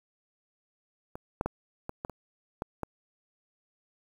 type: clicks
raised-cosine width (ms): 1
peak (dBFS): -25 / -14 / -15 / -21 / -20 / -26 / -18 / -18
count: 8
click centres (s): 1.155 / 1.411 / 1.46 / 1.894 / 2.049 / 2.097 / 2.621 / 2.833
effects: 8-bit